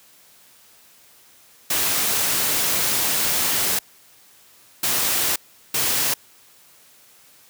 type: noise bursts at uneven times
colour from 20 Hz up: white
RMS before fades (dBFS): -21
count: 3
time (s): 1.7-3.79 / 4.83-5.36 / 5.74-6.14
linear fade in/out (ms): 5
effects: white hiss -52 dBFS RMS until 7.49 s + high-pass 80 Hz 12 dB/octave